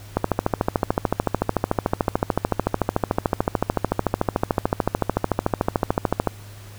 click train, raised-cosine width 1 ms, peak -4 dBFS, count 84, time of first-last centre 0.17-6.273 s, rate 13.6 Hz, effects added 102 Hz sine -39 dBFS peak until 6.78 s + pink hiss -46 dBFS RMS until 6.78 s

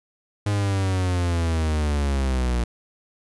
45% pulse linear sweep, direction down, 103.83 to 58.27 Hz, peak -20 dBFS, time 0.46-2.64 s, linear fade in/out 5 ms, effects resampled to 24000 Hz + 10-bit

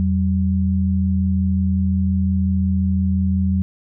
sine tone pair together, 84.86 / 190.5 Hz, F2 / G3, -49 / -49 cents, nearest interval octave + major second, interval 1400 cents, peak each -18 dBFS, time 0-3.62 s, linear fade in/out 0 ms, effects none

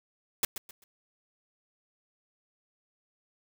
white noise with echo, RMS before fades -26 dBFS, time 0.43-0.45 s, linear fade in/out 2 ms, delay 130 ms, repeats 3, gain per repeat -11 dB, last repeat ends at 0.84 s, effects none

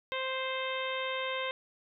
harmonic tone, 523.3 Hz, C5, in tune, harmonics 1 / 2 / 3 / 4 / 5 / 6 / 7, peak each -36 / -38 / -42 / -39 / -42 / -42 / -43 dBFS, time 0.12-1.51 s, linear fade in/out 0 ms, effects none

